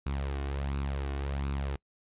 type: tone with flanger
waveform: sawtooth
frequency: 69.3 Hz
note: C#2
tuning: in tune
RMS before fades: -33 dBFS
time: 0.06-1.76 s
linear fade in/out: 5 ms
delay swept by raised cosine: 0.77 to 2.77 ms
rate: 1.4 Hz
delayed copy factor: +0.55
effects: noise-tail reverb RT60 0.1 s tail -25 dB re dry + resampled to 8000 Hz